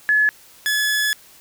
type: tone pair in turn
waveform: sine / sawtooth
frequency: 1708 / 1708 Hz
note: G#6 / G#6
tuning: +48 / +48 cents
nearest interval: unison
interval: 0 cents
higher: neither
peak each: -13 / -14 dBFS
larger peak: first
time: 0.09-0.29 / 0.66-1.13 s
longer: second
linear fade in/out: 0 ms
effects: white hiss -48 dBFS RMS until 1.4 s